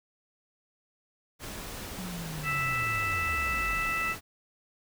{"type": "noise", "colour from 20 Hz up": "pink", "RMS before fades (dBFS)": -40, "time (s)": [1.39, 4.21], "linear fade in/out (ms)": 50}
{"type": "linear sweep", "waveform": "sine", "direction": "down", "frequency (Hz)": [187.3, 30.53], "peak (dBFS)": -36, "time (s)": [1.98, 3.9], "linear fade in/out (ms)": 10}
{"type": "harmonic tone", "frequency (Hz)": 659.3, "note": "E5", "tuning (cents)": 0, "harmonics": [2, 3, 4], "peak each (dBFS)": [-32, -32, -32], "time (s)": [2.43, 4.16], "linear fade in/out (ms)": 50}
{"effects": []}